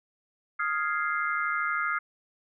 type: chord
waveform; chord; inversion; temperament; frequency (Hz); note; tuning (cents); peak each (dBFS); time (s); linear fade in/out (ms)
sine; F minor seventh; third; equal; 1244.5 / 1396.9 / 1661.2 / 2093; Eb6 / F6 / Ab6 / C7; 0 / 0 / 0 / 0; -30 / -30 / -35 / -33; 0.59-1.99; 10
effects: none